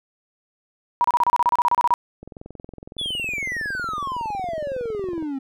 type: tone bursts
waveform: sine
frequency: 963 Hz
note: B5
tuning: 44 cents flat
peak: -14 dBFS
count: 15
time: 1.01-1.939 s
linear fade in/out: 0 ms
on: 33 ms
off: 31 ms
type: click train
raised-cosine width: 2 ms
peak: -24 dBFS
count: 66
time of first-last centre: 2.23-5.225 s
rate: 21.7 Hz
type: exponential sweep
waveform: triangle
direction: down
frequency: 3520 to 261.6 Hz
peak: -23 dBFS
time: 2.98-5.39 s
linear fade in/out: 10 ms
effects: none